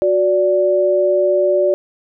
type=tone pair together; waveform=sine; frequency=366.8 / 582.3 Hz; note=F#4 / D5; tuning=-15 / -15 cents; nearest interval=minor sixth; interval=800 cents; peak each=-16 / -13 dBFS; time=0.02-1.74 s; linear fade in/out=0 ms; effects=none